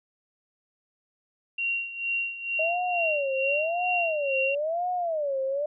sine tone with tremolo, 2754 Hz, F7, 25 cents flat, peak -24 dBFS, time 1.58-4.55 s, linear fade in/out 5 ms, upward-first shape sine, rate 2.2 Hz, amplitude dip 75%
sine tone with vibrato, 621 Hz, D#5, 3 cents flat, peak -25 dBFS, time 2.59-5.66 s, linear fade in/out 5 ms, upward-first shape sine, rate 0.97 Hz, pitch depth 270 cents each way
effects none

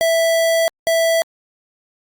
square tone pair in turn, 659.3 / 659.3 Hz, E5 / E5, 0 / 0 cents, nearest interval unison, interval 0 cents, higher neither, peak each -14 dBFS, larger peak neither, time 0.01-0.68 / 0.87-1.22 s, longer first, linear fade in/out 0 ms, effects Opus 48 kbps

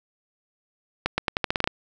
accelerating click train, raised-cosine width 0.3 ms, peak -6 dBFS, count 10, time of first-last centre 1.06-1.675 s, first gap 120 ms, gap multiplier 0.85, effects none

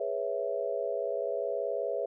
sine chord, C# minor seventh, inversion second, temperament equal, 415.3 / 493.9 / 554.4 / 659.3 Hz, G#4 / B4 / C#5 / E5, 0 / 0 / 0 / 0 cents, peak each -36 / -35 / -34 / -35 dBFS, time 0-2.06 s, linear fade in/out 5 ms, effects none

